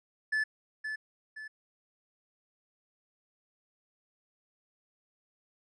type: tone with echo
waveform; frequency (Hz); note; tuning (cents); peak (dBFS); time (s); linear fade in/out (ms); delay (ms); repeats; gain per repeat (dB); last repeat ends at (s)
triangle; 1736; A6; -24; -25; 0.32-0.44; 10; 520; 2; -7; 1.48
effects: resampled to 22050 Hz